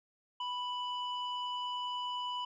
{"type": "tone pair together", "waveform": "sine", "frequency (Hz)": [987.8, 2973], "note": ["B5", "F#7"], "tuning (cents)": [0, 8], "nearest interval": "octave + perfect fifth", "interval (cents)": 1908, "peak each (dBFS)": [-35, -38], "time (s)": [0.4, 2.45], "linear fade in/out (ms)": 5, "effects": ["tanh soft clip ceiling -30 dBFS"]}